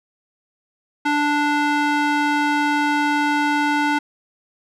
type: tone with band-pass filter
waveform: square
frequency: 293.7 Hz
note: D4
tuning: in tune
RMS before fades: -19 dBFS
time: 1.05-3.99 s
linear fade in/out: 10 ms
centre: 1300 Hz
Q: 0.84
effects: none